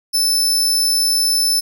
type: tone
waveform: sawtooth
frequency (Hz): 5274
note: E8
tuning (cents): 0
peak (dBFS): -11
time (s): 0.13-1.61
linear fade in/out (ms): 20
effects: none